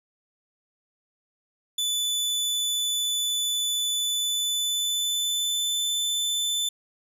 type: tone with pitch glide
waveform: sawtooth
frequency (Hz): 3487 to 3525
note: A7 to A7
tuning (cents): -16 to +2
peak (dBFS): -21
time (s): 1.78-6.69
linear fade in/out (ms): 5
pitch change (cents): +18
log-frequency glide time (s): 3.91-5.95
effects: resampled to 32000 Hz